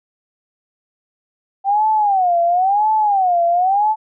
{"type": "tone with vibrato", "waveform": "sine", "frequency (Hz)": 771, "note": "G5", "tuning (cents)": -29, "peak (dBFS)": -12, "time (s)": [1.64, 3.96], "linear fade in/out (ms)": 50, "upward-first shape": "sine", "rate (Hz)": 0.97, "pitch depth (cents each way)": 210, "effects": []}